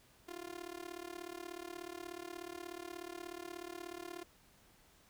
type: tone with amplitude modulation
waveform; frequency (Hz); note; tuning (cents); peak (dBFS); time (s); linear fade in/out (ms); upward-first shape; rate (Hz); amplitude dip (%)
sawtooth; 349.2; F4; 0; -37; 0.28-4.24; 10; sine; 36.6; 95
effects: pink hiss -66 dBFS RMS until 5.09 s